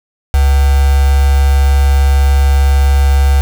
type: tone with quantisation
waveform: sine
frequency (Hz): 69.1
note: C#2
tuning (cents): -5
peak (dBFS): -6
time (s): 0.34-3.41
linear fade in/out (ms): 0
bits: 3
effects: none